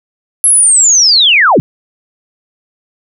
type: linear sweep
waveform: sine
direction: down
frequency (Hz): 11175 to 93.4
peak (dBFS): -4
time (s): 0.44-1.6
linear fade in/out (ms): 0
effects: none